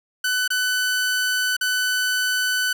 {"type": "tone with dropouts", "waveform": "sawtooth", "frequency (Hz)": 1500, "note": "F#6", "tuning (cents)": 23, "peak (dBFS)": -16, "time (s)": [0.24, 2.73], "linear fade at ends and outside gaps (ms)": 5, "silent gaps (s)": [[0.478, 0.503], [1.567, 1.61]], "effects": []}